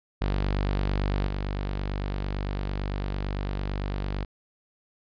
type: tone with level steps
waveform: sawtooth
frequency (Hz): 48.91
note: G1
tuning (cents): -3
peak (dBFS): -20 / -24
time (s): 0.21-4.25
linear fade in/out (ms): 10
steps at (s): 1.27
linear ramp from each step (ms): 10
effects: resampled to 11025 Hz